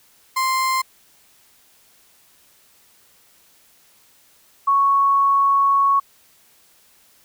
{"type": "tone pair in turn", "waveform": ["35% pulse", "sine"], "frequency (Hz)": [1046.5, 1108.7], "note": ["C6", "C#6"], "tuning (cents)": [0, 0], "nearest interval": "minor second", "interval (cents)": 100, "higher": "second", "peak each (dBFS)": [-16, -13], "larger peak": "second", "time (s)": [[0.36, 0.82], [4.67, 6]], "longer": "second", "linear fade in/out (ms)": 10, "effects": ["white hiss -55 dBFS RMS until 7.24 s"]}